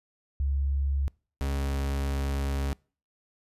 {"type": "tone pair in turn", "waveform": ["sine", "40% pulse"], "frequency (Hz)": [69.3, 69.04], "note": ["C#2", "C#2"], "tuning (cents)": [0, -6], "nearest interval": "unison", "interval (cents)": 6, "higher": "first", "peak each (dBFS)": [-24, -26], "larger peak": "first", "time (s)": [[0.4, 1.08], [1.41, 2.73]], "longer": "second", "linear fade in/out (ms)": 0, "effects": ["noise-tail reverb RT60 0.4 s tail -26 dB re dry", "resampled to 32000 Hz"]}